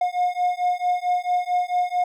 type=beating tone pair; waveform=triangle; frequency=716 / 720.5 Hz; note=F5 / F#5; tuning=+43 / -46 cents; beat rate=4.5 Hz; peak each=-21 dBFS; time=0.01-2.04 s; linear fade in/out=5 ms; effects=none